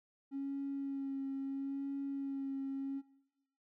triangle tone with vibrato, 274.4 Hz, C#4, 17 cents flat, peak -33 dBFS, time 0.31-3.02 s, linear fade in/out 50 ms, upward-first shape sine, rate 0.75 Hz, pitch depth 19 cents each way, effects noise-tail reverb RT60 1.0 s tail -24 dB re dry + tanh soft clip ceiling -34 dBFS

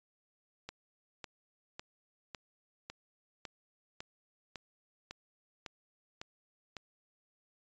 click train, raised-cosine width 0.2 ms, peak -25 dBFS, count 12, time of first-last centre 0.69-6.767 s, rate 1.81 Hz, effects resampled to 16000 Hz

